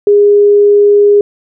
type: tone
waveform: sine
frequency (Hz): 409.9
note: G#4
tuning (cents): -23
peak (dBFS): -3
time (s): 0.07-1.21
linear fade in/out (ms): 2
effects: none